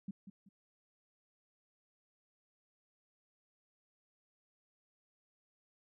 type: tone with echo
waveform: sine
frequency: 196 Hz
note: G3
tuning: in tune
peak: -38 dBFS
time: 0.08-0.11 s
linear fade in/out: 5 ms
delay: 190 ms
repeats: 2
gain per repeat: -10 dB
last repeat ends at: 0.49 s
effects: none